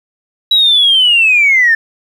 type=linear sweep; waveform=sine; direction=down; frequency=3907 to 1760 Hz; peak=-5 dBFS; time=0.51-1.75 s; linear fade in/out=5 ms; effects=tanh soft clip ceiling -1 dBFS + 7-bit